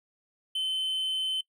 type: tone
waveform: triangle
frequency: 3064 Hz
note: G7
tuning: 40 cents flat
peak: -26 dBFS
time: 0.55-1.41 s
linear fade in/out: 5 ms
effects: noise-tail reverb RT60 0.1 s tail -20 dB re dry